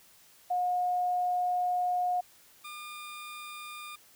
sine / 20% pulse tone pair in turn, 720 / 1207.6 Hz, F#5 / D6, -47 / +48 cents, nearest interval major sixth, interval 895 cents, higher second, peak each -26 / -36 dBFS, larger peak first, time 0.5-2.21 / 2.64-3.96 s, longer first, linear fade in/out 10 ms, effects white hiss -59 dBFS RMS until 4.15 s

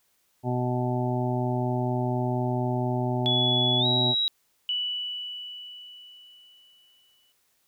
harmonic tone, 124.2 Hz, B2, 10 cents sharp, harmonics 1 / 2 / 3 / 5 / 6 / 7, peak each -27 / -30 / -32 / -34 / -35 / -35 dBFS, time 0.43-4.15 s, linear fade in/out 50 ms
sine tone with pitch glide, 3400 to 3861 Hz, G#7 to B7, +40 to -40 cents, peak -22 dBFS, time 3.26-4.28 s, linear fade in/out 0 ms, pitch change +220 cents, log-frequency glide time 3.79-3.86 s
sine tone with exponential decay, 2960 Hz, F#7, in tune, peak -24 dBFS, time 4.69-7.32 s, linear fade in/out 1 ms, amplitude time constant 570 ms
effects white hiss -69 dBFS RMS until 7.67 s

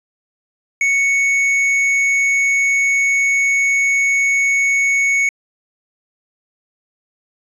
triangle tone with hard clipping, 2218 Hz, C#7, in tune, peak -14 dBFS, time 0.81-5.29 s, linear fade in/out 2 ms, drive 9 dB, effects resampled to 24000 Hz

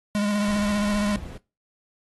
square tone with vibrato, 206.2 Hz, G#3, 12 cents flat, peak -22 dBFS, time 0.15-1.16 s, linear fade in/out 0 ms, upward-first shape sine, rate 15 Hz, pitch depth 30 cents each way
brown noise, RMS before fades -36 dBFS, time 0.47-1.38 s, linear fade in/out 10 ms
effects noise-tail reverb RT60 0.3 s tail -23 dB re dry + AAC 32 kbps

